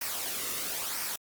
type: noise with flanger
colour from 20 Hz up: white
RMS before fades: -34 dBFS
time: 0.01-1.16 s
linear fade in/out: 5 ms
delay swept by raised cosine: 0.27 to 1.27 ms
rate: 1 Hz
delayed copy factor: -0.5
effects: Opus 48 kbps